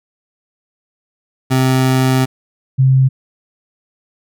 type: tone pair in turn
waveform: 25% pulse / sine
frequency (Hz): 130.4 / 132.14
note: C3 / C3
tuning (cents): -5 / +17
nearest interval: unison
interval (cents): 22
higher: second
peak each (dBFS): -7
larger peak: neither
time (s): 1.5-2.26 / 2.78-3.09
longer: first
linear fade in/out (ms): 20
effects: none